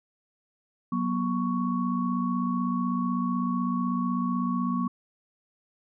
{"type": "tone cluster", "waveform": "sine", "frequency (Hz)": [185.1, 241.1, 1112], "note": ["F#3", "B3", "C#6"], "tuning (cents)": [1, -41, 5], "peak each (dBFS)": [-29, -27, -32], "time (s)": [0.92, 4.88], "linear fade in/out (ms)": 5, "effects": []}